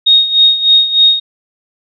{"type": "tone with tremolo", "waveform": "sine", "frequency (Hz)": 3729, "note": "A#7", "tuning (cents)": 0, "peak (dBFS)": -3, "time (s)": [0.06, 1.2], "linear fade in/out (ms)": 10, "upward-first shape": "sine", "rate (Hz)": 3.3, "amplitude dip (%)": 75, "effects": []}